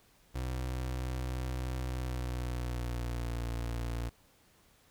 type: tone with pitch glide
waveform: 30% pulse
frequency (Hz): 63.3 to 58.38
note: B1 to A#1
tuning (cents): +43 to +3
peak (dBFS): -31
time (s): 0.34-4.1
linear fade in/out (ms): 20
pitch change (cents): -140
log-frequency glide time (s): 1.87-3.43
effects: pink hiss -65 dBFS RMS until 4.9 s